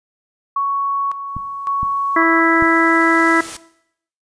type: tone with tremolo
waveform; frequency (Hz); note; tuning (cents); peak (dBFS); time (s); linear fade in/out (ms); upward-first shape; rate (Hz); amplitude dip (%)
sine; 1113; C#6; +7; -15; 0.56-2.4; 5; square; 0.9; 60
type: noise with exponential growth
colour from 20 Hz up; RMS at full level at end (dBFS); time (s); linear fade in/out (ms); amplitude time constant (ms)
white; -29; 1.27-3.57; 5; 500
type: clicks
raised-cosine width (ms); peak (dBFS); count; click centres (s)
5; -15; 3; 1.366 / 1.831 / 2.624
type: harmonic tone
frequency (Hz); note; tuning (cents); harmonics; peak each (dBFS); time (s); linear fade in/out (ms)
329.6; E4; 0; 1 / 2 / 3 / 4 / 5 / 6; -16 / -22 / -21 / -18 / -20 / -18; 2.16-3.41; 5
effects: noise-tail reverb RT60 0.7 s tail -17 dB re dry + resampled to 22050 Hz